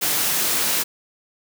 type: high-pass noise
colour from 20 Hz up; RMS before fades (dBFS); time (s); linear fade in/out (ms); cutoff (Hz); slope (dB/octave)
white; -21; 0.01-0.84; 20; 120; 12
effects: none